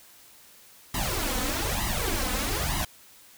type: noise with flanger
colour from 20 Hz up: pink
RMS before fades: -28 dBFS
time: 0.94-2.85 s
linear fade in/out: 5 ms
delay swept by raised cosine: 1 to 4 ms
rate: 1.1 Hz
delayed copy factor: +0.95
effects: white hiss -53 dBFS RMS until 3.37 s